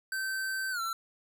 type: tone with pitch glide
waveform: square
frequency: 1547 to 1346.7 Hz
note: G6 to E6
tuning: -23 to +37 cents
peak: -32 dBFS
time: 0.12-0.93 s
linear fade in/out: 2 ms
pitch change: -240 cents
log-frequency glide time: 0.71-0.81 s
effects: none